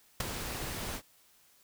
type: noise with ADSR envelope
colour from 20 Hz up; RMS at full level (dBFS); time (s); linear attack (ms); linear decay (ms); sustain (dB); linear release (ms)
pink; -28; 0.2-1.02; 6; 9; -10; 69
effects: white hiss -64 dBFS RMS until 1.63 s